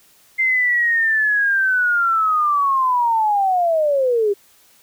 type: linear sweep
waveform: sine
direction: down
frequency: 2093 to 392 Hz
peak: -14 dBFS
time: 0.38-4.34 s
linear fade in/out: 20 ms
effects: white hiss -53 dBFS RMS until 4.82 s